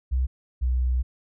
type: tone pair in turn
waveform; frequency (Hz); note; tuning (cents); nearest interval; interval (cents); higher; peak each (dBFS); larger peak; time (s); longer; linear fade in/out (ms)
sine; 64 / 62.61; C2 / B1; -38 / +24; unison; 38; first; -20; neither; 0.11-0.27 / 0.61-1.03; second; 20
effects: none